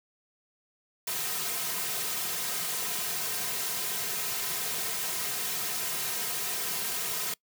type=noise with comb filter; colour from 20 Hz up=white; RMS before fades=-32 dBFS; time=1.07-7.34 s; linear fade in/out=5 ms; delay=3.5 ms; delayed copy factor=-0.85; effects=noise-tail reverb RT60 0.1 s tail -24 dB re dry + high-pass 150 Hz 12 dB/octave